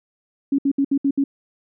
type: tone bursts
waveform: sine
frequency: 277.2 Hz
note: C#4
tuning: in tune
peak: -15 dBFS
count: 6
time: 0.52-1.24 s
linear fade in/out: 5 ms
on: 65 ms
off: 66 ms
effects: none